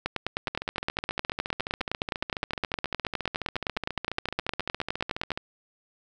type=two click trains; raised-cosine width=0.3 ms; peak=-11 / -15 dBFS; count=52 / 71; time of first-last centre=0.06-5.318 / 0.48-5.375 s; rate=9.7 / 14.3 Hz; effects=none